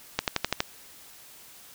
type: accelerating click train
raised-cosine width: 0.2 ms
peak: -6 dBFS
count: 6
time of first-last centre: 0.19-0.604 s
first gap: 88 ms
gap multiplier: 0.97
effects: white hiss -50 dBFS RMS until 1.74 s